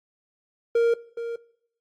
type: tone pair in turn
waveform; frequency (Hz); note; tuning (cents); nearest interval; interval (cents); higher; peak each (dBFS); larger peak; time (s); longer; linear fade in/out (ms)
triangle; 466.2 / 466.2; A#4 / A#4; 0 / 0; unison; 0; neither; -15 / -26; first; 0.75-0.94 / 1.17-1.36; neither; 5
effects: noise-tail reverb RT60 0.7 s tail -21 dB re dry + AAC 48 kbps